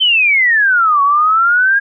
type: exponential two-way sweep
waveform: sine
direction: down then up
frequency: 3136 to 1108.7 to 1643 Hz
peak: -8 dBFS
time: 0-1.8 s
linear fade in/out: 20 ms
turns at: 1.02 s
effects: none